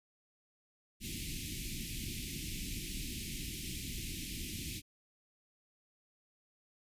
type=band-stop noise; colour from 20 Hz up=pink; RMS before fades=-41 dBFS; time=1-4.82 s; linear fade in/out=50 ms; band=340 to 2200 Hz; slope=48 dB/octave; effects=resampled to 32000 Hz